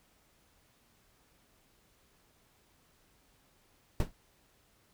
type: noise with exponential decay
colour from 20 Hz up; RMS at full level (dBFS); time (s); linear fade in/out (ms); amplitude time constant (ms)
brown; -23; 4-4.12; 1; 26
effects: pink hiss -68 dBFS RMS until 4.93 s